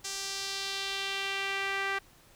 sawtooth tone with band-pass filter sweep, 392 Hz, G4, in tune, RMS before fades -34 dBFS, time 0.04-1.99 s, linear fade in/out 10 ms, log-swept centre 6300 to 1800 Hz, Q 1.7, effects pink hiss -59 dBFS RMS until 2.35 s

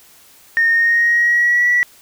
sine tone with pitch glide, 1837 to 1946.2 Hz, A#6 to B6, -26 to -26 cents, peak -10 dBFS, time 0.57-1.83 s, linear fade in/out 0 ms, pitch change +100 cents, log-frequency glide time 0.7-1.69 s, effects tanh soft clip ceiling -6 dBFS + white hiss -47 dBFS RMS until 2.01 s

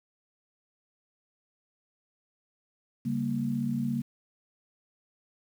sine chord, G diminished, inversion second, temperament equal, 138.59 / 196 / 233.1 Hz, Db3 / G3 / Bb3, 0 / 0 / 0 cents, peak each -33 / -34 / -29 dBFS, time 3.05-4.02 s, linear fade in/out 10 ms, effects 9-bit

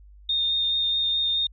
sine tone with vibrato, 3660 Hz, A#7, 32 cents flat, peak -21 dBFS, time 0.29-1.47 s, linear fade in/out 5 ms, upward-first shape sine, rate 4.7 Hz, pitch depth 11 cents each way, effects added 50 Hz sine -46 dBFS peak until 1.52 s

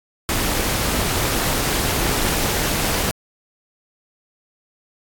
pink noise with amplitude modulation, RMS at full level -18 dBFS, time 0.29-3.11 s, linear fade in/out 0 ms, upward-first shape sine, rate 295 Hz, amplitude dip 55%, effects AAC 64 kbps

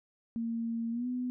sine tone with pitch glide, 230 to 249.4 Hz, A#3 to B3, -23 to +17 cents, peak -31 dBFS, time 0.36-1.3 s, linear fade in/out 0 ms, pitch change +140 cents, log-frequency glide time 0.91-1.07 s, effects none

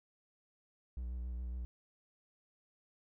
triangle tone with vibrato, 61.1 Hz, B1, 18 cents flat, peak -36 dBFS, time 0.97-1.65 s, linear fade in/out 0 ms, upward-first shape sine, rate 7.2 Hz, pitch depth 42 cents each way, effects none

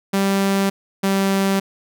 sawtooth tone pair in turn, 196 / 194.87 Hz, G3 / G3, 0 / -10 cents, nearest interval unison, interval 10 cents, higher first, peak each -12 dBFS, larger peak neither, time 0.13-0.7 / 1.03-1.6 s, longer neither, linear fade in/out 10 ms, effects none

